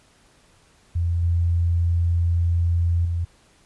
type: tone with level steps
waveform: sine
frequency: 85.4 Hz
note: F2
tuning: 38 cents flat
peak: -19 / -17 / -21 dBFS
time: 0.95-3.25 s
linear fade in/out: 10 ms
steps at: 1.23 / 3.05 s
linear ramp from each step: 2 ms
effects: pink hiss -57 dBFS RMS until 3.65 s + resampled to 24000 Hz